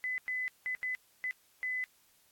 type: tone bursts at uneven times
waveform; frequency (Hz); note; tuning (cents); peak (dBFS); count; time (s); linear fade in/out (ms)
sine; 2011; B6; +31; -32; 6; 0.04-0.18 / 0.28-0.48 / 0.66-0.75 / 0.83-0.95 / 1.24-1.31 / 1.63-1.84; 0
effects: white hiss -67 dBFS RMS until 2.31 s + AAC 64 kbps